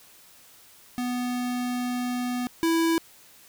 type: tone pair in turn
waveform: square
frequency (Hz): 246.9 / 329.6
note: B3 / E4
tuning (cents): 0 / 0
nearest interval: perfect fourth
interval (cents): 500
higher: second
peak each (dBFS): -27 / -21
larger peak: second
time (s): 0.98-2.47 / 2.63-2.98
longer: first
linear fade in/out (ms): 0
effects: white hiss -53 dBFS RMS until 3.48 s